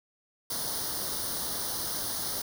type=noise with comb filter; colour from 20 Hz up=white; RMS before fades=-33 dBFS; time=0.5-2.42 s; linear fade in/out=5 ms; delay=0.2 ms; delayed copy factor=+0.85; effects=none